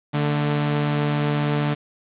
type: tone pair together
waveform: sawtooth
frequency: 146.83 / 222.2 Hz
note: D3 / A3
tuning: 0 / +17 cents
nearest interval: perfect fifth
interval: 717 cents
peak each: -16 / -25 dBFS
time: 0.13-1.75 s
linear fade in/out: 20 ms
effects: resampled to 8000 Hz + 7-bit